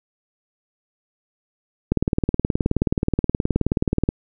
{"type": "click train", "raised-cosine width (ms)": 3, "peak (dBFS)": -5, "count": 42, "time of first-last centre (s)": [1.92, 4.089], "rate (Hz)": 18.9, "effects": []}